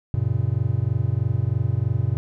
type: chord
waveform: triangle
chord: F# major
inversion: none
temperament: just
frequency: 92.5 / 115.62 / 138.75 Hz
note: F#2 / A#2 / C#3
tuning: 0 / -14 / +2 cents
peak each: -23 / -20 / -24 dBFS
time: 0.14-2.17 s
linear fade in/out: 0 ms
effects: none